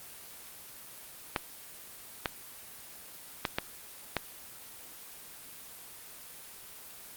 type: clicks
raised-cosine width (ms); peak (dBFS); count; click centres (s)
0.3; -11; 5; 1.362 / 2.258 / 3.452 / 3.585 / 4.167
effects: white hiss -48 dBFS RMS until 7.16 s + Opus 24 kbps